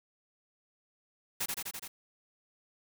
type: noise with echo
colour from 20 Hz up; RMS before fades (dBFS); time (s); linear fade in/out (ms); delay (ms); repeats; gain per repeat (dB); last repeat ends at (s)
white; -33; 1.4-1.46; 10; 84; 5; -2; 1.88
effects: none